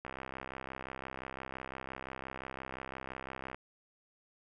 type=click train; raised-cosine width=0.5 ms; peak=-26 dBFS; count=231; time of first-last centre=0.05-3.545 s; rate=65.8 Hz; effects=none